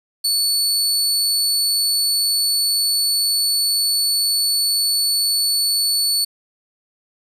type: tone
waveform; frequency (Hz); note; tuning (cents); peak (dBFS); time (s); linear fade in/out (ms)
sawtooth; 4449; C#8; +5; -13; 0.24-6.25; 10
effects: resampled to 32000 Hz + 8-bit